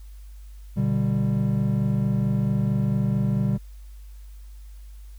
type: chord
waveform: triangle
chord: G major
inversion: first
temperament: just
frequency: 122.5 / 147 / 196 Hz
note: B2 / D3 / G3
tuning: -14 / +2 / 0 cents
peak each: -22 / -24 / -22 dBFS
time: 0.76-3.58 s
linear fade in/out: 20 ms
effects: added 50 Hz sine -39 dBFS peak until 5.18 s + white hiss -60 dBFS RMS until 5.18 s